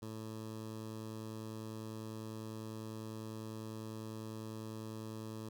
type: tone with notch filter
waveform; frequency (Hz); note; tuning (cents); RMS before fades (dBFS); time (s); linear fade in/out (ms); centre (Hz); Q
15% pulse; 110; A2; 0; -45; 0.02-5.49; 5; 2100; 1.1
effects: none